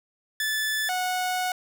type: tone pair in turn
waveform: sawtooth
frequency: 1742 / 734.1 Hz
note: A6 / F#5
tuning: -18 / -14 cents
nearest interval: octave + minor third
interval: 1496 cents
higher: first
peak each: -21 dBFS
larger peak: neither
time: 0.4-0.89 / 0.89-1.52 s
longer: second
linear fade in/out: 2 ms
effects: none